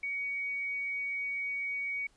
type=tone; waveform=sine; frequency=2248 Hz; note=C#7; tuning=24 cents sharp; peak=-32 dBFS; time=0.03-2.07 s; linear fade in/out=5 ms; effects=pink hiss -67 dBFS RMS until 2.16 s + resampled to 22050 Hz